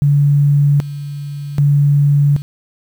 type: tone with tremolo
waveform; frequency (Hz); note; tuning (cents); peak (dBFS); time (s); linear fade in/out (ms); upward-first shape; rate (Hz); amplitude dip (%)
sine; 143.6; D3; -39; -8; 0.02-2.42; 0; square; 0.64; 80
effects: 7-bit